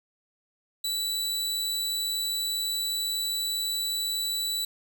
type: tone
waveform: sawtooth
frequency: 3951 Hz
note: B7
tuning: in tune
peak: -24 dBFS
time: 0.84-4.65 s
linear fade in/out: 5 ms
effects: none